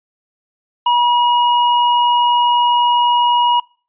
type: tone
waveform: square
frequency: 964 Hz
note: B5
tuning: 42 cents flat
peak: -11 dBFS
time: 0.86-3.6 s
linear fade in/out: 5 ms
effects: noise-tail reverb RT60 0.4 s tail -25 dB re dry + resampled to 8000 Hz